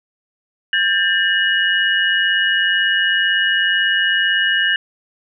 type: tone cluster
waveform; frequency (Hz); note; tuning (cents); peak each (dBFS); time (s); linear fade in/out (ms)
sine; 1599 / 1781 / 2904; G6 / A6 / F#7; +34 / +21 / -33; -18; 0.73-4.76; 2
effects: none